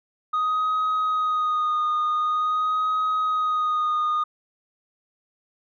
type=tone with vibrato; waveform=sine; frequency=1244.5 Hz; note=D#6; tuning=in tune; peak=-18 dBFS; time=0.33-4.24 s; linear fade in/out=10 ms; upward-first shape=sine; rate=0.46 Hz; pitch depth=24 cents each way; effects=tanh soft clip ceiling -19 dBFS